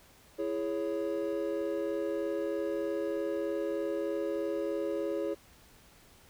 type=chord; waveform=triangle; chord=C# minor; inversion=first; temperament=just; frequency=332.6 / 415.8 / 554.4 Hz; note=E4 / G#4 / C#5; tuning=+16 / +2 / 0 cents; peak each=-33 dBFS; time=0.38-5.35 s; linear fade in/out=20 ms; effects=pink hiss -59 dBFS RMS until 6.29 s